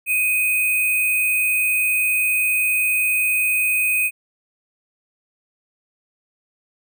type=tone with sample-and-hold; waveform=sine; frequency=2500 Hz; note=D#7; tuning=8 cents sharp; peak=-16 dBFS; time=0.06-4.11 s; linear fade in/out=50 ms; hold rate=11025 Hz; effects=none